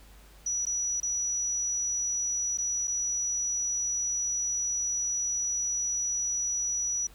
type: tone with dropouts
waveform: sine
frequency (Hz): 5870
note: F#8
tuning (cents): -15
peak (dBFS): -27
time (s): 0.46-7.07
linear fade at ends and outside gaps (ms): 5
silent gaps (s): 0.654-0.666 / 1.002-1.029 / 2.575-2.584 / 2.874-2.878
effects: added 50 Hz sine -52 dBFS peak until 7.14 s + pink hiss -57 dBFS RMS until 7.14 s